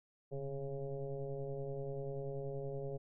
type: tone with frequency modulation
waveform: sine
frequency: 277.2 Hz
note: C#4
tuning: in tune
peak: -38 dBFS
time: 0.31-2.98 s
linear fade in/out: 20 ms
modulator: 136 Hz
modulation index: 2.2
effects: none